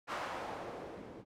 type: noise with low-pass filter sweep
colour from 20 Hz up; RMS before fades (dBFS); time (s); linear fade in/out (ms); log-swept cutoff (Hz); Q
blue; -43; 0.07-1.25; 50; 1200 to 300; 1.2
effects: none